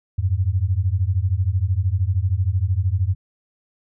sine beating tone pair, 87.31 / 100.31 Hz, F2 / G2, 0 / +40 cents, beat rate 13 Hz, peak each -20 dBFS, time 0.18-3.15 s, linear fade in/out 10 ms, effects none

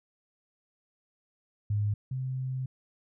sine tone pair in turn, 103.83 / 130.18 Hz, G#2 / C3, 0 / -8 cents, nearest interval major third, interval 392 cents, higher second, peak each -25 / -30 dBFS, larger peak first, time 1.7-1.94 / 2.11-2.66 s, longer second, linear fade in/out 5 ms, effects none

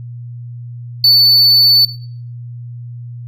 triangle tone, 4492 Hz, C#8, 22 cents sharp, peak -4 dBFS, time 1.04-1.85 s, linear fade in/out 2 ms, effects noise-tail reverb RT60 0.5 s tail -18 dB re dry + added 120 Hz sine -26 dBFS peak until 3.27 s

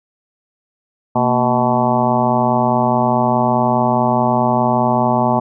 harmonic tone with a mistuned harmonic, 124.8 Hz, B2, 19 cents sharp, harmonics 1 / 2 / 3 / 4 / 5 / 6 / 7 / 8 / 9, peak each -22 / -18 / -25 / -29 / -19 / -21 / -18 / -24 / -25 dBFS, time 1.15-5.4 s, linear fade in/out 10 ms, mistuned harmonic 2, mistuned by -110 cents, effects none

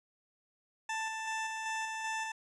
20% pulse tone with tremolo, 884 Hz, A5, 8 cents sharp, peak -29 dBFS, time 0.89-2.32 s, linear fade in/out 5 ms, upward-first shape square, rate 2.6 Hz, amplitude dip 30%, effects resampled to 22050 Hz + 11-bit

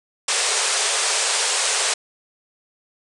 white band-pass noise, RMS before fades -21 dBFS, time 0.28-1.94 s, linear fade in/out 5 ms, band 390 to 9500 Hz, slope 96 dB/octave, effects none

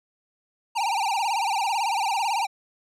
square tone with vibrato, 854 Hz, G#5, 48 cents sharp, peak -23 dBFS, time 0.75-2.47 s, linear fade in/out 20 ms, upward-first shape sine, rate 18 Hz, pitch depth 180 cents each way, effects low-pass 9000 Hz 12 dB/octave

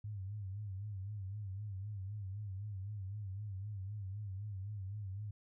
sine tone with vibrato, 100.1 Hz, G2, 37 cents sharp, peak -40 dBFS, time 0.04-5.31 s, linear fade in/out 5 ms, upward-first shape sine, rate 3.9 Hz, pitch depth 110 cents each way, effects none

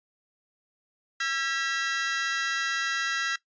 sawtooth tone cluster, 1346 / 1623 / 1938 Hz, E6 / G#6 / B6, +36 / -40 / -33 cents, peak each -28 / -27 / -28 dBFS, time 1.2-3.36 s, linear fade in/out 5 ms, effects noise-tail reverb RT60 0.1 s tail -17 dB re dry + resampled to 16000 Hz

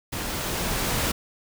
pink noise with level ramp, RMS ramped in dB -31 to -24 dBFS, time 0.12-1.12 s, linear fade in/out 10 ms, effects none

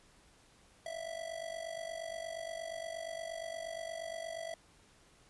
square tone with amplitude modulation, 659.3 Hz, E5, in tune, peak -37 dBFS, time 0.86-4.54 s, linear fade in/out 2 ms, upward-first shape sine, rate 48.5 Hz, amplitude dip 80%, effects pink hiss -64 dBFS RMS until 5.29 s + resampled to 24000 Hz

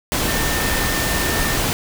sine tone in noise, 1804 Hz, A6, 43 cents sharp, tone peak -26 dBFS, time 0.28-1.56 s, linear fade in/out 0 ms, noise pink, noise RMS -20 dBFS, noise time 0.12-1.73 s, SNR -9 dB, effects none

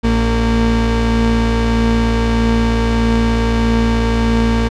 35% pulse tone pair together, 56.95 / 229.4 Hz, A#1 / A#3, -40 / -28 cents, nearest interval 2 octaves, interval 2412 cents, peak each -13 dBFS, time 0.03-4.69 s, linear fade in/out 20 ms, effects low-pass 5000 Hz 12 dB/octave

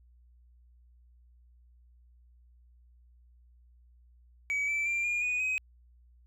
sine tone with pitch steps, 2275 / 2323 / 2372 / 2421 / 2472 / 2524 Hz, C#7 / D7 / D7 / D#7 / D#7 / D#7, +44 / -20 / +17 / -48 / -12 / +24 cents, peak -25 dBFS, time 4.5-5.58 s, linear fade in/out 0 ms, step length 180 ms, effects tanh soft clip ceiling -27 dBFS + added 60 Hz sine -57 dBFS peak until 6.26 s

